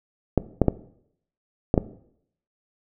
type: clicks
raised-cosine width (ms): 2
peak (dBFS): -3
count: 5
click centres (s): 0.377 / 0.617 / 0.683 / 1.741 / 1.778
effects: noise-tail reverb RT60 0.7 s tail -17 dB re dry